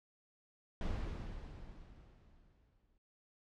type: noise with exponential decay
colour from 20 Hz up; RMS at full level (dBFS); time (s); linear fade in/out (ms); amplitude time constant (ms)
brown; -36; 0.81-2.98; 1; 470
effects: low-pass 5000 Hz 12 dB/octave